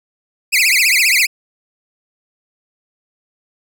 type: tone with vibrato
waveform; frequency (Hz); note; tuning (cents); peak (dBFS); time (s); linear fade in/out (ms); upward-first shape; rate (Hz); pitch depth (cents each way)
sawtooth; 2311; D7; -28; -7; 0.52-1.27; 20; triangle; 15; 290
effects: none